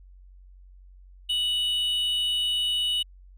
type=tone pair together; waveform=triangle; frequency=2952 / 3719 Hz; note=F#7 / A#7; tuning=-5 / -5 cents; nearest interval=major third; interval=400 cents; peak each=-22 / -32 dBFS; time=1.29-3.03 s; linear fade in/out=10 ms; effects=added 46 Hz sine -47 dBFS peak until 3.37 s